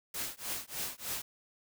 white noise with tremolo, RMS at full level -35 dBFS, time 0.14-1.22 s, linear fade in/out 5 ms, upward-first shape triangle, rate 3.3 Hz, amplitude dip 100%, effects none

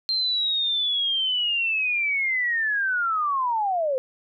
sine linear sweep, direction down, 4175 to 503 Hz, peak -21 dBFS, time 0.09-3.98 s, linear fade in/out 0 ms, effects none

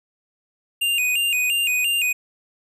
square tone with vibrato, 2637 Hz, E7, in tune, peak -19 dBFS, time 0.81-2.13 s, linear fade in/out 10 ms, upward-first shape square, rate 2.9 Hz, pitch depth 100 cents each way, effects none

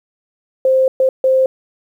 sine tone bursts at uneven times, 524 Hz, C5, 2 cents sharp, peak -9 dBFS, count 3, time 0.65-0.88 / 1-1.09 / 1.24-1.46 s, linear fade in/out 2 ms, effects 8-bit

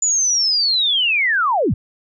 sine linear sweep, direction down, 7040 to 59.7 Hz, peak -14 dBFS, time 0.02-1.74 s, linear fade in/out 5 ms, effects none

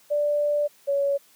sine tone pair in turn, 587.3 / 561.2 Hz, D5 / C#5, 0 / +21 cents, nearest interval minor second, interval 79 cents, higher first, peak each -20 dBFS, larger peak neither, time 0.1-0.68 / 0.87-1.18 s, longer first, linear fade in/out 20 ms, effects white hiss -57 dBFS RMS until 1.35 s + high-pass 150 Hz 12 dB/octave

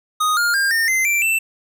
square tone with pitch steps, 1244.5 / 1413.1 / 1604.6 / 1822.1 / 2069 / 2349 / 2668 Hz, D#6 / F6 / G6 / A#6 / C7 / D7 / E7, 0 / +20 / +40 / -40 / -20 / 0 / +20 cents, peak -16 dBFS, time 0.2-1.39 s, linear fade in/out 10 ms, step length 170 ms, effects none

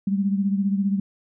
sine beating tone pair, 196 / 211 Hz, G3 / G#3, 0 / +28 cents, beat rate 15 Hz, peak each -20 / -27 dBFS, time 0.07-1 s, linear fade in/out 5 ms, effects none

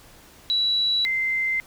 sine tone pair in turn, 3925 / 2079 Hz, B7 / C7, -11 / -12 cents, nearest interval major seventh, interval 1101 cents, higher first, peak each -19 / -21 dBFS, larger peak first, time 0.5-1.05 / 1.05-1.6 s, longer neither, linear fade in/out 0 ms, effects pink hiss -50 dBFS RMS until 1.66 s

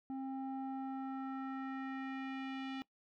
square tone with low-pass filter sweep, 266.6 Hz, C4, 33 cents sharp, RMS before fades -42 dBFS, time 0.1-2.82 s, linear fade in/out 0 ms, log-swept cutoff 630 to 3200 Hz, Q 2, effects noise-tail reverb RT60 0.1 s tail -21 dB re dry

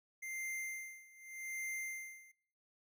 square tone with tremolo, 2093 Hz, C7, in tune, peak -39 dBFS, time 0.22-2.32 s, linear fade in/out 10 ms, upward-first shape sine, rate 0.84 Hz, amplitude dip 90%, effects noise-tail reverb RT60 0.7 s tail -24 dB re dry

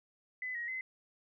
sine tone with pitch steps, 2012 / 1891 / 2046 Hz, B6 / A#6 / C7, +32 / +24 / -39 cents, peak -36 dBFS, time 0.42-0.81 s, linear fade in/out 2 ms, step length 130 ms, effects none

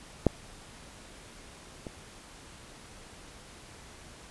clicks, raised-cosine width 2 ms, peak -7 / -24 dBFS, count 2, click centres 0.267 / 1.868 s, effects pink hiss -50 dBFS RMS until 4.3 s + resampled to 24000 Hz

